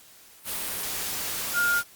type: tone in noise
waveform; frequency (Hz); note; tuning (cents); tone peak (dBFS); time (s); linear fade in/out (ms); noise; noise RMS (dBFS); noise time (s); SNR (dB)
sine; 1414; F6; +21; -21; 1.53-1.83; 50; white; -31; 0.44-1.84; +7
effects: white hiss -52 dBFS RMS until 1.95 s + Opus 48 kbps